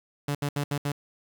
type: tone bursts at uneven times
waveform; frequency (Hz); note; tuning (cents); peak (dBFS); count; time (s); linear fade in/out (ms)
sawtooth; 144; D3; -34; -22; 5; 0.28-0.35 / 0.42-0.49 / 0.56-0.64 / 0.71-0.78 / 0.85-0.92; 5
effects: 8-bit